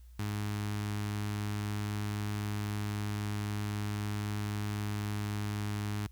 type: tone with notch filter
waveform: sawtooth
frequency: 103.83 Hz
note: G#2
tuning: in tune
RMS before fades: -35 dBFS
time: 0.19-6.07 s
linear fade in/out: 5 ms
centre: 550 Hz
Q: 1.3
effects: added 60 Hz sine -50 dBFS peak until 6.11 s + white hiss -70 dBFS RMS until 6.11 s